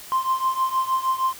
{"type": "tone with tremolo", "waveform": "triangle", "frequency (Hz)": 1046.5, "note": "C6", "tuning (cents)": 0, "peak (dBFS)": -13, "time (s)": [0.12, 1.33], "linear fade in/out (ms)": 0, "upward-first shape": "triangle", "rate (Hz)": 6.4, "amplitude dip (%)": 90, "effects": ["tanh soft clip ceiling -14 dBFS", "white hiss -41 dBFS RMS until 1.39 s"]}